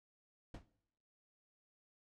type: noise with exponential decay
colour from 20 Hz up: brown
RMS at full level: -41 dBFS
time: 0.54-0.67 s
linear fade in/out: 5 ms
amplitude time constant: 27 ms
effects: noise-tail reverb RT60 0.8 s tail -20 dB re dry + low-pass 7000 Hz 12 dB/octave